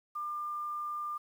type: tone with quantisation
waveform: sine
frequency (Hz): 1198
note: D6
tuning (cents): +34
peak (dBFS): -34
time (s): 0.15-1.18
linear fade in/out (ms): 10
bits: 10
effects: none